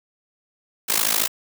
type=noise with amplitude modulation; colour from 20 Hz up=white; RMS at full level=-17 dBFS; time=0.88-1.28 s; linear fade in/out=20 ms; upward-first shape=sine; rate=53.8 Hz; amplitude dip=90%; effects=high-pass 200 Hz 12 dB/octave